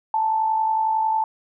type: tone with amplitude modulation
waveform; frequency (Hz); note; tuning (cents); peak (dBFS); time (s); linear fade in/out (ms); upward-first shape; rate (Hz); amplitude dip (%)
sine; 880; A5; 0; -16; 0.14-1.24; 2; sine; 51; 45
effects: none